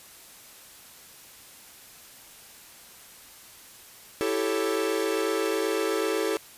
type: chord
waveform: 45% pulse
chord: A dominant seventh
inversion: second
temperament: equal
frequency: 329.6 / 392 / 440 / 554.4 Hz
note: E4 / G4 / A4 / C#5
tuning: 0 / 0 / 0 / 0 cents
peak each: -31 / -30 / -28 / -34 dBFS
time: 4.21-6.37 s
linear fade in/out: 0 ms
effects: white hiss -49 dBFS RMS until 6.57 s + resampled to 32000 Hz